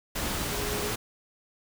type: tone in noise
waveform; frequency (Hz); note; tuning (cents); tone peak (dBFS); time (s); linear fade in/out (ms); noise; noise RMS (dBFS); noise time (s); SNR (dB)
sine; 415.3; G#4; 0; -35; 0.51-0.92; 10; pink; -31; 0.15-0.96; -7
effects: none